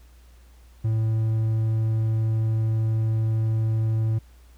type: tone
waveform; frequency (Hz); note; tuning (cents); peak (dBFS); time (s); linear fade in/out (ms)
triangle; 110.9; A2; +14; -18; 0.84-4.19; 10
effects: added 60 Hz sine -48 dBFS peak until 4.57 s + pink hiss -60 dBFS RMS until 4.57 s